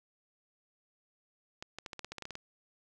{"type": "clicks", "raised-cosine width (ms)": 0.2, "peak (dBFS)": -24, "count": 12, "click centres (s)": [1.625, 1.786, 1.862, 1.932, 1.993, 2.046, 2.12, 2.183, 2.223, 2.254, 2.307, 2.354], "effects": []}